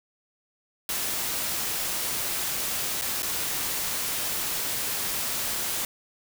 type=noise with dropouts; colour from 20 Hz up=white; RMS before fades=-29 dBFS; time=0.89-5.85 s; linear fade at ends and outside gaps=1 ms; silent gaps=3.013-3.02 / 3.222-3.23 s; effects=none